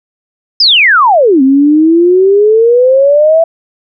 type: exponential two-way sweep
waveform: sine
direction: down then up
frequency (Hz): 5274 to 261.2 to 668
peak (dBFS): -3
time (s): 0.6-3.44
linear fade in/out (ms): 5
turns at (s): 1.42
effects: none